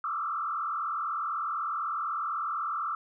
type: tone with frequency modulation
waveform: sine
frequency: 1254 Hz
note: D#6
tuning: 13 cents sharp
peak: -29 dBFS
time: 0.04-2.95 s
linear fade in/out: 2 ms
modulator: 40 Hz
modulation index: 2.9
effects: none